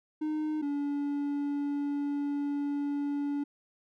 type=tone pair in turn; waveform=triangle; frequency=307.2 / 286.5 Hz; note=D#4 / D4; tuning=-22 / -43 cents; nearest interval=minor second; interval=121 cents; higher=first; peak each=-27 dBFS; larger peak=neither; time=0.21-0.62 / 0.62-3.44 s; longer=second; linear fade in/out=10 ms; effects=none